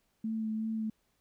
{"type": "tone with vibrato", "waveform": "sine", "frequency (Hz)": 220, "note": "A3", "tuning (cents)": 0, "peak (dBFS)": -31, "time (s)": [0.24, 0.9], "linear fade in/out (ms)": 5, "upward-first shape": "sine", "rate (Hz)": 2.7, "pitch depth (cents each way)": 17, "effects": ["pink hiss -75 dBFS RMS until 1.2 s"]}